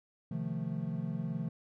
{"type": "chord", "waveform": "triangle", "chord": "F dominant seventh", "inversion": "second", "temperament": "equal with one note detuned", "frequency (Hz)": [130.81, 155.56, 174.61, 220.8], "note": ["C3", "Eb3", "F3", "A3"], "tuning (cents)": [0, 0, 0, 6], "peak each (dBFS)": [-39, -36, -36, -38], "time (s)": [0.31, 1.49], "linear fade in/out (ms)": 5, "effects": []}